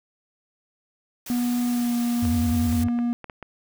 white noise, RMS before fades -37 dBFS, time 1.26-2.84 s, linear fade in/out 5 ms
triangle tone with pitch glide, 243.3 to 238.7 Hz, B3 to A#3, -26 to +41 cents, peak -19 dBFS, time 1.3-3.13 s, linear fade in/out 0 ms, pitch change -33 cents, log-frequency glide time 1.68-1.95 s
triangle tone with vibrato, 87.31 Hz, F2, in tune, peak -21 dBFS, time 2.22-2.88 s, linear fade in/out 10 ms, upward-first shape sine, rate 10 Hz, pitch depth 200 cents each way
clicks, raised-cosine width 0.5 ms, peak -22 dBFS, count 7, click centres 2.252 / 2.726 / 2.885 / 2.989 / 3.243 / 3.298 / 3.427 s
effects none

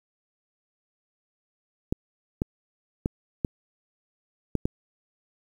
clicks, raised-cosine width 3 ms, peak -11 dBFS, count 6, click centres 1.925 / 2.419 / 3.059 / 3.448 / 4.553 / 4.655 s, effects 8-bit

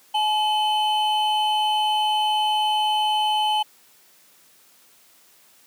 triangle tone pair together, 852 / 3036 Hz, G#5 / F#7, +44 / +44 cents, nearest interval octave + minor seventh, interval 2200 cents, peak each -18 / -23 dBFS, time 0.14-3.63 s, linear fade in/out 10 ms, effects white hiss -55 dBFS RMS until 5.66 s + high-pass 150 Hz 12 dB/octave

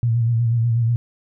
sine tone with vibrato, 116.54 Hz, A#2, in tune, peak -15 dBFS, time 0.03-0.96 s, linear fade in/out 0 ms, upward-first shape sine, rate 8.2 Hz, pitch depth 52 cents each way, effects none

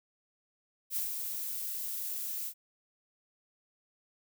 violet noise with ADSR envelope, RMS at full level -32 dBFS, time 0.9-2.54 s, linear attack 60 ms, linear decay 130 ms, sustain -5 dB, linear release 72 ms, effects none

